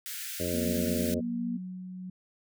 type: high-pass noise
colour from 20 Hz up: white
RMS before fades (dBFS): -38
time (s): 0.06-1.14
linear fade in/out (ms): 0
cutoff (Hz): 1400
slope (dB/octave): 96
type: harmonic tone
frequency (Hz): 87.31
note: F2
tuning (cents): 0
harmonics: 1 / 2 / 3 / 4 / 5 / 6 / 7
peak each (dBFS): -37 / -37 / -37 / -37 / -37 / -37 / -37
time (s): 0.39-1.21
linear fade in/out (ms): 20
type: tone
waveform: sine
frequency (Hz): 238.1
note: A#3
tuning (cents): +37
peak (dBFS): -30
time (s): 0.53-1.58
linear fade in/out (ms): 20
type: tone with tremolo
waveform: sine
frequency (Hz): 183.9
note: F#3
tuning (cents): -10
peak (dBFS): -35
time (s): 0.65-2.1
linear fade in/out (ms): 5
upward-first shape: sine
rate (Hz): 1.4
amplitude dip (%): 30
effects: none